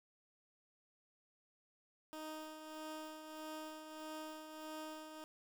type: tone with tremolo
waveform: 15% pulse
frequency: 311.1 Hz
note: D#4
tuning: in tune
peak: -38 dBFS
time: 2.13-5.24 s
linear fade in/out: 0 ms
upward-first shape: triangle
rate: 1.6 Hz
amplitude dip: 55%
effects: 11-bit